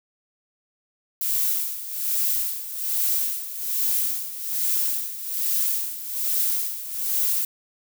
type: noise with tremolo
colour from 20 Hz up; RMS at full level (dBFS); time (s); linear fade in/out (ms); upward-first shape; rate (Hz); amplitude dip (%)
violet; -22; 1.21-7.45; 2; sine; 1.2; 75
effects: none